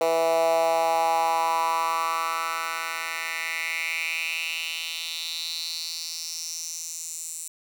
10% pulse tone with high-pass filter sweep, 164.5 Hz, E3, 3 cents flat, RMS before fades -27 dBFS, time 0.01-7.48 s, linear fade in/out 2 ms, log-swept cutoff 550 to 8000 Hz, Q 4.4, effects none

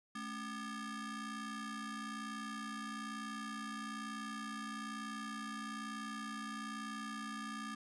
30% pulse ring-modulated tone, 493.7 Hz, B4, 1 cent flat, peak -36 dBFS, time 0.15-7.75 s, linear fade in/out 5 ms, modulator 710 Hz, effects resampled to 24000 Hz

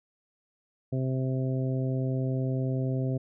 harmonic tone, 130.81 Hz, C3, in tune, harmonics 1 / 2 / 3 / 4 / 5, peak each -27 / -33 / -37 / -39 / -41 dBFS, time 0.92-3.18 s, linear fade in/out 10 ms, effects none

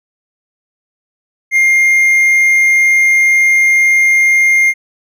triangle tone, 2117 Hz, C7, 20 cents sharp, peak -5 dBFS, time 1.51-4.74 s, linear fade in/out 50 ms, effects none

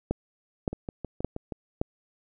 two click trains, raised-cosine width 2 ms, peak -12 / -20 dBFS, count 4 / 6, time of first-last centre 0.11-1.815 / 0.73-1.522 s, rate 1.76 / 6.31 Hz, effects none

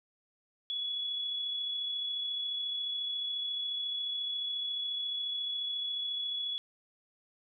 sine tone with amplitude modulation, 3387 Hz, G#7, 33 cents sharp, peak -31 dBFS, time 0.7-6.58 s, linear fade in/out 0 ms, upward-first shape sine, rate 34.2 Hz, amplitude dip 30%, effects none

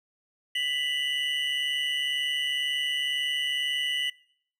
triangle tone cluster, 1983 / 2845 / 2987 Hz, B6 / F7 / F#7, +7 / +31 / +16 cents, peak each -29 / -30 / -28 dBFS, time 0.55-4.1 s, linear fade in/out 5 ms, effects noise-tail reverb RT60 0.6 s tail -22 dB re dry

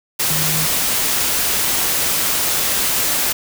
sine tone in noise, 156.2 Hz, D#3, 7 cents sharp, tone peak -23 dBFS, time 0.3-0.66 s, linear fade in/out 10 ms, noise white, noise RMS -18 dBFS, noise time 0.19-3.33 s, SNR -8 dB, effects none

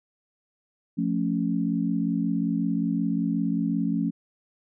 sine chord, F augmented, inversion none, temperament equal, 174.61 / 220 / 277.2 Hz, F3 / A3 / C#4, 0 / 0 / 0 cents, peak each -27 dBFS, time 0.97-4.11 s, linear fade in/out 20 ms, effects none

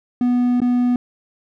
triangle tone with dropouts, 245.7 Hz, B3, 9 cents flat, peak -12 dBFS, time 0.21-0.96 s, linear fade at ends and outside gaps 2 ms, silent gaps 0.603-0.617 s, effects none

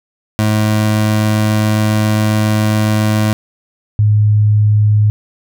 25% pulse / sine tone pair in turn, 107.3 / 105.46 Hz, A2 / G#2, -43 / +27 cents, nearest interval unison, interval 30 cents, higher first, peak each -7 dBFS, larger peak neither, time 0.39-3.33 / 3.99-5.1 s, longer first, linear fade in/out 0 ms, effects none

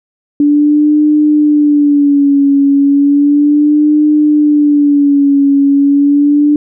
sine tone with vibrato, 290 Hz, D4, 22 cents flat, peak -5 dBFS, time 0.4-6.56 s, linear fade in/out 2 ms, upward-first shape sine, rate 0.34 Hz, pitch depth 64 cents each way, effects none

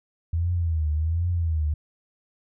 sine tone with vibrato, 81.6 Hz, E2, 17 cents flat, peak -21 dBFS, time 0.33-1.74 s, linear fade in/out 5 ms, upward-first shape triangle, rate 1.3 Hz, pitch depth 150 cents each way, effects none

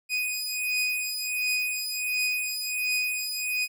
sawtooth beating tone pair, 2489 / 2490.4 Hz, D#7 / D#7, 0 / +1 cents, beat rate 1.4 Hz, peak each -26 dBFS, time 0.09-3.68 s, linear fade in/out 50 ms, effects none

